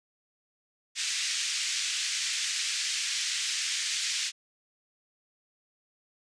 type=band-pass noise; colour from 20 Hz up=white; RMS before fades=-31 dBFS; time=0.95-4.32 s; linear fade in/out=50 ms; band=1900 to 7100 Hz; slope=24 dB/octave; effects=resampled to 22050 Hz